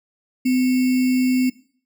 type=tone with sample-and-hold; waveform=sine; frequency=254.9 Hz; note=C4; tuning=45 cents flat; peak=-15 dBFS; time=0.45-1.5 s; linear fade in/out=10 ms; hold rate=2450 Hz; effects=noise-tail reverb RT60 0.5 s tail -19 dB re dry